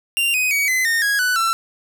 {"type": "tone with pitch steps", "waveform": "45% pulse", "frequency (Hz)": [2780, 2505, 2258, 2035, 1834.1, 1653, 1489.8, 1342.7], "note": ["F7", "D#7", "C#7", "C7", "A#6", "G#6", "F#6", "E6"], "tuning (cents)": [-9, 11, 31, -49, -29, -9, 11, 31], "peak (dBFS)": -16, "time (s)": [0.17, 1.53], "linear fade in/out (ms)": 0, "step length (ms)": 170, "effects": []}